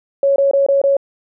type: tone bursts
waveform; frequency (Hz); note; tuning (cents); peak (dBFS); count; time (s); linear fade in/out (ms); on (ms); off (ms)
sine; 554.4; C#5; 0; -10; 5; 0.23-0.968; 2; 130; 22
effects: none